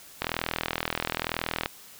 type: click train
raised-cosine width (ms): 0.3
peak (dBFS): -10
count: 60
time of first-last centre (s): 0.22-1.659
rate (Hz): 41
effects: white hiss -49 dBFS RMS until 1.99 s